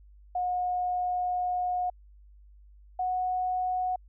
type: tone pair in turn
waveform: sine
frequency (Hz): 723 / 734.8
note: F#5 / F#5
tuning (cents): -40 / -12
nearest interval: unison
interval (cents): 28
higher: second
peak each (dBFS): -26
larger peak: neither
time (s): 0.35-1.9 / 2.99-3.96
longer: first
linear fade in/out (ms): 5
effects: added 50 Hz sine -51 dBFS peak until 4.08 s

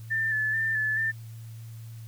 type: tone with vibrato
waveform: sine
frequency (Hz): 1760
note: A6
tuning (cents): 0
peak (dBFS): -24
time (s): 0.1-1.12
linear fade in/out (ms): 20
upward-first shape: square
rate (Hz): 2.3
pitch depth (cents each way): 27
effects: added 113 Hz sine -39 dBFS peak until 2.07 s + white hiss -57 dBFS RMS until 2.07 s

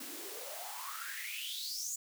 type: noise with high-pass filter sweep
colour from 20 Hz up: white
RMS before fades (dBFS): -42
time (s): 0-1.96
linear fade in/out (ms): 5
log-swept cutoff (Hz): 240 to 7300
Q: 8.7
effects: none

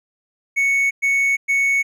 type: tone bursts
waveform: triangle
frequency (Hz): 2217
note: C#7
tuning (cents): 0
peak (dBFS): -13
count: 3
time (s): 0.56-1.83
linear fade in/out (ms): 20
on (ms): 350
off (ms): 110
effects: none

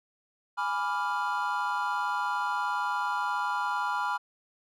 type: chord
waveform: triangle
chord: G# diminished seventh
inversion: none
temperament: equal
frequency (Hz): 830.6 / 987.8 / 1174.7 / 1396.9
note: G#5 / B5 / D6 / F6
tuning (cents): 0 / 0 / 0 / 0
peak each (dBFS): -32 / -29 / -34 / -31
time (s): 0.57-4.18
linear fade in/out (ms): 20
effects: none

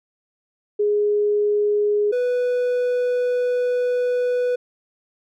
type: tone pair in turn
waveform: sine / triangle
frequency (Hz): 415.3 / 493.9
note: G#4 / B4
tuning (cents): 0 / 0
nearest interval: minor third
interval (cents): 300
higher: second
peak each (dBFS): -16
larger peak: neither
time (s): 0.79-2.12 / 2.12-4.56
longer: second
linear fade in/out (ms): 10
effects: none

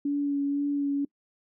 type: tone with vibrato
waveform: sine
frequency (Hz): 284.1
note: C#4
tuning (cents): +43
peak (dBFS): -24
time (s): 0.05-1.05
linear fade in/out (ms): 5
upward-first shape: sine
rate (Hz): 2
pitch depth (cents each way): 16
effects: noise-tail reverb RT60 0.1 s tail -24 dB re dry

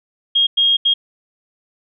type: tone bursts at uneven times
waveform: sine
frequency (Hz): 3253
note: G#7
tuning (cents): -37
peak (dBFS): -11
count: 3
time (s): 0.35-0.47 / 0.57-0.77 / 0.85-0.94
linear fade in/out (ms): 10
effects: none

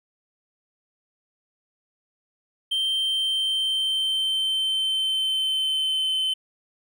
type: tone with pitch glide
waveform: triangle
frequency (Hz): 3136 to 3066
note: G7 to G7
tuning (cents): 0 to -39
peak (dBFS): -20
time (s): 2.71-6.34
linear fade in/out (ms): 10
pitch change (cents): -39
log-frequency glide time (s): 2.94-6.16
effects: none

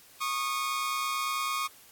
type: tone pair together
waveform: sawtooth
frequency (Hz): 1100 / 1229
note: C#6 / D#6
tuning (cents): -14 / -22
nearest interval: major second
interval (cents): 192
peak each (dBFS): -28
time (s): 0.2-1.68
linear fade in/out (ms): 20
effects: white hiss -55 dBFS RMS until 1.91 s + AAC 64 kbps

